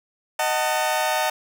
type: chord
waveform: sawtooth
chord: D# diminished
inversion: none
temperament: just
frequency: 622.3 / 746.7 / 896 Hz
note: D#5 / F#5 / A5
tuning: 0 / +16 / +31 cents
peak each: -21 dBFS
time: 0.39-1.3 s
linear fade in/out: 5 ms
effects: none